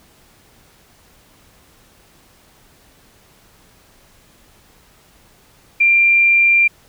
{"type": "tone", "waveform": "sine", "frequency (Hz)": 2378, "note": "D7", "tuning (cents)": 21, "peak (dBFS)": -9, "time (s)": [5.8, 6.68], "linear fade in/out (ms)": 10, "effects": ["pink hiss -51 dBFS RMS until 6.88 s"]}